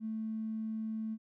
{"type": "tone with tanh clipping", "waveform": "triangle", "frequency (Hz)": 220, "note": "A3", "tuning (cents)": 0, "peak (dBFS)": -34, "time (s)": [0, 1.18], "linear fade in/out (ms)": 50, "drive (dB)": 2, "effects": []}